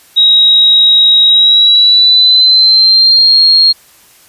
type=tone with pitch glide; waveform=sine; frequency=3812 to 4254 Hz; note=A#7 to C8; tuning=+38 to +28 cents; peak=-3 dBFS; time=0.16-3.73 s; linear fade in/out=20 ms; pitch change=+190 cents; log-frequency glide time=1.27-3.39 s; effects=white hiss -43 dBFS RMS until 4.28 s + resampled to 32000 Hz